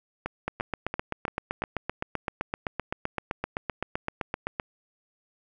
two click trains, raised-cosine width 0.5 ms, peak -13 / -15 dBFS, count 33 / 5, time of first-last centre 0.48-4.598 / 0.26-1.621 s, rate 7.77 / 2.94 Hz, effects none

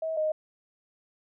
sine tone pair in turn, 642 / 620.8 Hz, E5 / D#5, -46 / -4 cents, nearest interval minor second, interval 58 cents, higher first, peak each -28 / -24 dBFS, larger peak second, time 0.02-0.17 / 0.17-0.32 s, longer neither, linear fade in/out 5 ms, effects none

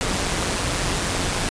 pink noise with amplitude modulation, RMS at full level -21 dBFS, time 0.01-1.49 s, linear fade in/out 0 ms, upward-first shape sine, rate 181 Hz, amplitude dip 50%, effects resampled to 22050 Hz

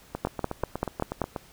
two click trains, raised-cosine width 1 ms, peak -16 / -11 dBFS, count 11 / 6, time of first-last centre 0.15-1.362 / 0.25-1.217 s, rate 8.25 / 5.17 Hz, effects pink hiss -54 dBFS RMS until 1.52 s

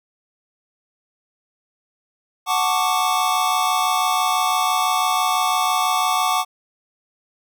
square chord, D major seventh, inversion first, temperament equal, 740 / 880 / 1108.7 / 1174.7 Hz, F#5 / A5 / C#6 / D6, 0 / 0 / 0 / 0 cents, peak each -23 / -25 / -24 / -23 dBFS, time 2.46-6.45 s, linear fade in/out 50 ms, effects none

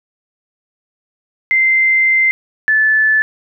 sine tone pair in turn, 2081 / 1741.8 Hz, C7 / A6, -10 / -18 cents, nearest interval minor third, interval 308 cents, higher first, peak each -9 dBFS, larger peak neither, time 1.51-2.31 / 2.68-3.22 s, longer first, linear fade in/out 0 ms, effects none

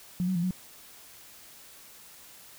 sine tone with pitch steps, 179.5 / 186.7 / 171.2 / 183.6 Hz, F3 / F#3 / F3 / F#3, +48 / +16 / -34 / -13 cents, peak -25 dBFS, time 0.2-0.508 s, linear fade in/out 0 ms, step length 77 ms, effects white hiss -51 dBFS RMS until 2.58 s

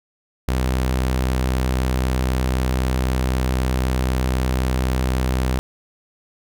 sawtooth tone, 63.9 Hz, C2, 40 cents flat, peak -14 dBFS, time 0.48-5.59 s, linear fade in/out 0 ms, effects none

